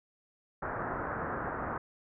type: low-pass noise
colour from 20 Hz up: white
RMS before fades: -36 dBFS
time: 0.62-1.78 s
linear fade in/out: 5 ms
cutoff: 1600 Hz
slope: 48 dB/octave
effects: none